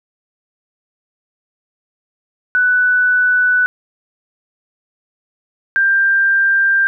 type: tone pair in turn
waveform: sine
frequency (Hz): 1490 / 1585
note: F#6 / G6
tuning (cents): +12 / +19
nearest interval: minor second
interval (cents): 107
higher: second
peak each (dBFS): -10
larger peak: neither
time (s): 2.55-3.66 / 5.76-6.87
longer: neither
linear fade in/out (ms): 0
effects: none